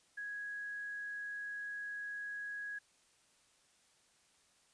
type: tone with quantisation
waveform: sine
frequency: 1661.2 Hz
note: G#6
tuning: in tune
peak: -40 dBFS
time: 0.17-2.79 s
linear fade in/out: 10 ms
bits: 11
effects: white hiss -70 dBFS RMS until 4.73 s + resampled to 22050 Hz